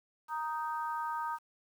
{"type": "harmonic tone", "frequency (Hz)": 311.1, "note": "D#4", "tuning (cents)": 0, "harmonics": [3, 4, 5], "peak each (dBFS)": [-35, -38, -44], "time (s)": [0.28, 1.39], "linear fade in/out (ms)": 50, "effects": ["10-bit"]}